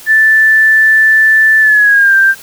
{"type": "tone with pitch glide", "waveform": "sine", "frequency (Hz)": [1760, 1577.1], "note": ["A6", "G6"], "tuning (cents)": [0, 10], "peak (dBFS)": -4, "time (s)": [0.06, 2.35], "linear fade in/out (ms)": 50, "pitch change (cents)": -190, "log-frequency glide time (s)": [1.6, 2.15], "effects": ["white hiss -34 dBFS RMS until 2.42 s"]}